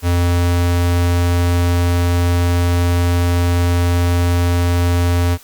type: tone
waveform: square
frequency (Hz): 87.31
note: F2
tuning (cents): 0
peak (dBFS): -13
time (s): 0.02-5.38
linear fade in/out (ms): 50
effects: white hiss -43 dBFS RMS until 5.43 s + Opus 48 kbps